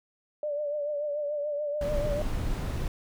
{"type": "tone with vibrato", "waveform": "sine", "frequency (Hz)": 588, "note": "D5", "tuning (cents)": 2, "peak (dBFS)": -28, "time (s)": [0.43, 2.22], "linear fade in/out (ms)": 2, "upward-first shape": "triangle", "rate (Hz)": 6.9, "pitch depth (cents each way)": 57}
{"type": "noise", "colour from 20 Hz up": "brown", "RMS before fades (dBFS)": -30, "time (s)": [1.81, 2.88], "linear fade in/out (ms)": 2}
{"effects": []}